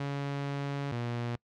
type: tone pair in turn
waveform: sawtooth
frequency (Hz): 140.9 / 119.39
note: C#3 / A#2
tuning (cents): +29 / +42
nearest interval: minor third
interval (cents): 287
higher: first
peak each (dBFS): -28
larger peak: neither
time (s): 0-0.92 / 0.92-1.36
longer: first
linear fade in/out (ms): 5
effects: noise-tail reverb RT60 0.1 s tail -25 dB re dry + low-pass 4000 Hz 12 dB/octave